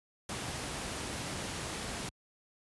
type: noise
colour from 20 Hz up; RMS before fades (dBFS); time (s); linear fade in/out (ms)
pink; -38; 0.29-2.09; 2
effects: high-pass 60 Hz 12 dB/octave + resampled to 24000 Hz